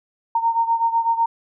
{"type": "beating tone pair", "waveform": "sine", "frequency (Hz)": [918, 926], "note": ["A#5", "A#5"], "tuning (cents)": [-27, -12], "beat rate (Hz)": 8, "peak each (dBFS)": [-18, -22], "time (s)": [0.35, 1.26], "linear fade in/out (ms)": 5, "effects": []}